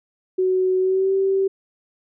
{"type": "tone with pitch glide", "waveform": "sine", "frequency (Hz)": [372.2, 386.9], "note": ["F#4", "G4"], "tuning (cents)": [10, -23], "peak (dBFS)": -16, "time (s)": [0.38, 1.48], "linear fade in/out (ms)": 10, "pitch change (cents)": 67, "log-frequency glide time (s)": [0.79, 1.13], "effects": []}